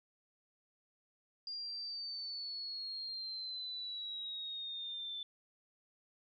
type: exponential sweep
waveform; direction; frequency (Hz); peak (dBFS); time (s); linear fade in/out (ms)
sine; down; 4814 to 3520; -40; 1.47-5.23; 2
effects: none